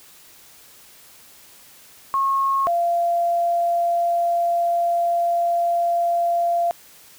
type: tone pair in turn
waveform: sine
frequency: 1088 / 688.2 Hz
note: C#6 / F5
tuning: -33 / -26 cents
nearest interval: minor sixth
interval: 793 cents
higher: first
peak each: -17 dBFS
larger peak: neither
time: 2.14-2.67 / 2.67-6.71 s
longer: second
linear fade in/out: 0 ms
effects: white hiss -48 dBFS RMS until 7.18 s